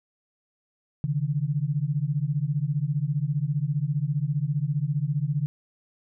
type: beating tone pair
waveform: sine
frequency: 138.5 / 153.5 Hz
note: C#3 / D#3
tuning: -1 / -23 cents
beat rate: 15 Hz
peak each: -26 dBFS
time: 1.04-5.46 s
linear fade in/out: 0 ms
effects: none